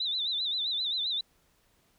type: tone with vibrato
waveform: sine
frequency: 3763 Hz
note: A#7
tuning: 16 cents sharp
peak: -28 dBFS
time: 0-1.21 s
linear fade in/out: 5 ms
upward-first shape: sine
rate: 7.6 Hz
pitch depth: 130 cents each way
effects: pink hiss -68 dBFS RMS until 1.98 s